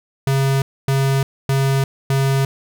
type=tone bursts; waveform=square; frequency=135.9 Hz; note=C#3; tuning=34 cents flat; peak=-15 dBFS; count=4; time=0.27-2.45 s; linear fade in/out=2 ms; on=350 ms; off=260 ms; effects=none